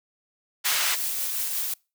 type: band-pass noise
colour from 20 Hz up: pink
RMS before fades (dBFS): -26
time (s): 0.64-0.96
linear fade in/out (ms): 20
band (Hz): 1500 to 9700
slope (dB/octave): 12
type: noise with tremolo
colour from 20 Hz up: blue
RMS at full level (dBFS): -27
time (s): 0.65-1.74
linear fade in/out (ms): 5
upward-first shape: triangle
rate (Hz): 5.6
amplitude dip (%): 30
effects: noise-tail reverb RT60 0.3 s tail -26 dB re dry